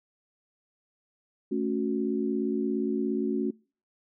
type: chord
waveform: sine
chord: F# minor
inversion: first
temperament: equal with one note detuned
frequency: 220 / 277.2 / 366.2 Hz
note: A3 / C#4 / F#4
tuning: 0 / 0 / -18 cents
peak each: -30 dBFS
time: 1.51-3.51 s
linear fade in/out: 10 ms
effects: noise-tail reverb RT60 0.4 s tail -26 dB re dry